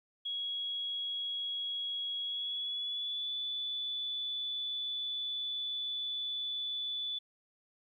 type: tone with pitch glide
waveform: sine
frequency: 3322 to 3473 Hz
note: G#7 to A7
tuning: 0 to -23 cents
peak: -34 dBFS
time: 0.25-7.19 s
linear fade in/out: 10 ms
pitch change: +77 cents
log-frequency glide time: 2.21-3.33 s
effects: 12-bit